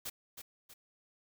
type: noise with echo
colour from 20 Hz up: white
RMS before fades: -40 dBFS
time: 0.05-0.1 s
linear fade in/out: 10 ms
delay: 320 ms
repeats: 2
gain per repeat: -7 dB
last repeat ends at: 0.74 s
effects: none